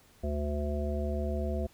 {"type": "harmonic tone", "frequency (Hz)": 73.42, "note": "D2", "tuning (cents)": 0, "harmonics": [1, 3, 5, 7, 9], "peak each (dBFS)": [-31, -37, -39, -40, -38], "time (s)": [0.23, 1.67], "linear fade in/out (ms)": 10, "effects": ["pink hiss -61 dBFS RMS until 1.73 s"]}